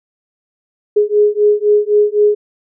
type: beating tone pair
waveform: sine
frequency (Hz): 415.3 / 419.2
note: G#4 / G#4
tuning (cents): 0 / +16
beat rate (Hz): 3.9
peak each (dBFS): -12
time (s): 0.96-2.35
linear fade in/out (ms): 10
effects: none